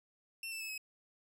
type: tone with pitch steps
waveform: sawtooth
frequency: 2700 / 2652 / 2605 / 2559 Hz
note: E7 / E7 / E7 / D#7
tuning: +41 / +10 / -21 / +48 cents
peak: -37 dBFS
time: 0.43-0.778 s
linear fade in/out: 2 ms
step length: 87 ms
effects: none